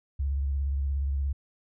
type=tone with vibrato; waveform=sine; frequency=69.3 Hz; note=C#2; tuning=in tune; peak=-25 dBFS; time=0.19-1.33 s; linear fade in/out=10 ms; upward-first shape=triangle; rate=17 Hz; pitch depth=87 cents each way; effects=none